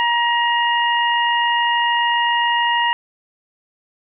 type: harmonic tone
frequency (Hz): 947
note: A#5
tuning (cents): +27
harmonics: 1 / 2 / 3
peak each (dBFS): -17 / -20 / -22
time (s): 0-2.93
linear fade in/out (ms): 0
effects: none